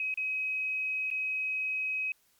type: tone with dropouts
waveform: sine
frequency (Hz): 2538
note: D#7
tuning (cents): +34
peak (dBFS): -29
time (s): 0-2.12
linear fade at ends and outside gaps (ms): 2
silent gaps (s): 0.141-0.174 / 1.103-1.112
effects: white hiss -68 dBFS RMS until 2.39 s + MP3 96 kbps